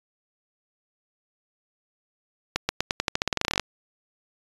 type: accelerating click train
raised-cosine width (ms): 0.2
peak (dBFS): -5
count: 19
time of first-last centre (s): 2.56-3.597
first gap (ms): 130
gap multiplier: 0.89
effects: resampled to 24000 Hz